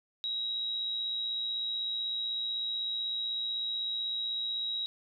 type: tone with amplitude modulation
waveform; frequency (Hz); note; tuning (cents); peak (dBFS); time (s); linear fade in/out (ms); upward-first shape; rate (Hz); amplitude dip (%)
sine; 3839; B7; -50; -29; 0.24-4.86; 0; sine; 116; 45
effects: none